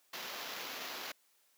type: noise with sample-and-hold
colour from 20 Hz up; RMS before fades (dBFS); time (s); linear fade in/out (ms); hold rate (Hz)
blue; -43; 0.13-1.12; 5; 8820
effects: white hiss -71 dBFS RMS until 1.57 s + high-pass 300 Hz 12 dB/octave